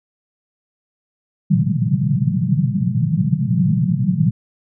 white band-pass noise, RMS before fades -17 dBFS, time 1.5-4.31 s, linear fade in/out 5 ms, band 110 to 200 Hz, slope 96 dB/octave, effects none

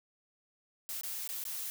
blue noise with dropouts, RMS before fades -39 dBFS, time 0.89-1.7 s, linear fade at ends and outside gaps 0 ms, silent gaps 1.011-1.034 / 1.276-1.29 / 1.439-1.452 s, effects none

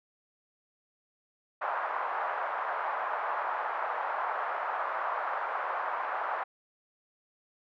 white band-pass noise, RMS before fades -33 dBFS, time 1.61-6.44 s, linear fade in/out 10 ms, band 660 to 1300 Hz, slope 24 dB/octave, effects none

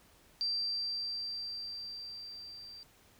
sine tone with level ramp, 4699 Hz, D8, in tune, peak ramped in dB -30 to -47 dBFS, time 0.41-2.83 s, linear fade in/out 0 ms, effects pink hiss -63 dBFS RMS until 3.19 s

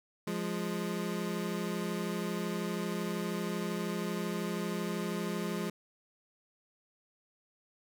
25% pulse tone pair together, 174.92 / 207.7 Hz, F3 / G#3, +3 / 0 cents, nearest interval minor third, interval 297 cents, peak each -32 / -32 dBFS, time 0.27-5.7 s, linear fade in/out 5 ms, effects none

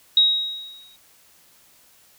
sine tone with exponential decay, 3800 Hz, A#7, 33 cents sharp, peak -10 dBFS, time 0.17-0.96 s, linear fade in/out 2 ms, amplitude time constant 170 ms, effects white hiss -55 dBFS RMS until 2.18 s

